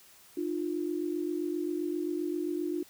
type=tone pair together; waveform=sine; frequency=304.2 / 351.8 Hz; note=D#4 / F4; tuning=-39 / +13 cents; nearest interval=minor third; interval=252 cents; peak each=-33 / -32 dBFS; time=0.37-2.83 s; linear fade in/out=5 ms; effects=white hiss -57 dBFS RMS until 2.89 s